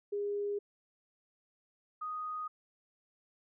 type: tone pair in turn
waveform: sine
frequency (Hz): 408.1 / 1243.9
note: G#4 / D#6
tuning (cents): -30 / -1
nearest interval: octave + perfect fifth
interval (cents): 1929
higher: second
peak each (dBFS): -32 / -36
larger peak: first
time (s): 0.12-0.59 / 2.01-2.48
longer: neither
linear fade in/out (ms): 10
effects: none